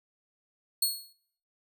15% pulse tone with exponential decay, 4338 Hz, C#8, 38 cents flat, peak -15 dBFS, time 0.82-1.13 s, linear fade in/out 5 ms, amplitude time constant 67 ms, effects noise-tail reverb RT60 0.6 s tail -22 dB re dry

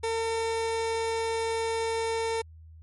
30% pulse tone, 453 Hz, A#4, 50 cents flat, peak -24 dBFS, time 0.03-2.42 s, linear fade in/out 10 ms, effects added 80 Hz sine -46 dBFS peak until 2.82 s + MP3 48 kbps

